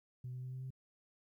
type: tone with pitch steps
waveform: sine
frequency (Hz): 125.7 / 126.94 / 128.19 / 129.46 / 130.74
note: B2 / B2 / C3 / C3 / C3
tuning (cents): +31 / +48 / -35 / -18 / -1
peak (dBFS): -40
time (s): 0.24-0.705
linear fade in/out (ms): 5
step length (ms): 93
effects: tanh soft clip ceiling -38 dBFS + 13-bit